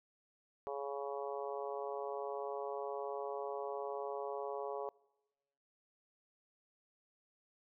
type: harmonic tone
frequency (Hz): 139.9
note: C#3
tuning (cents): +16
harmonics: 3 / 4 / 5 / 6 / 7 / 8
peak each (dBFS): -42 / -44 / -46 / -48 / -49 / -50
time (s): 0.67-4.89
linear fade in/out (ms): 0
effects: noise-tail reverb RT60 1.0 s tail -24 dB re dry